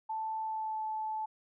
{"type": "tone with pitch glide", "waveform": "sine", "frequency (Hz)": [880, 869.9], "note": ["A5", "A5"], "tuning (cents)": [0, -20], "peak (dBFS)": -33, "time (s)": [0.09, 1.26], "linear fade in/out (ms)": 10, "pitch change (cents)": -20, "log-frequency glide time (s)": [0.39, 0.83], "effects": []}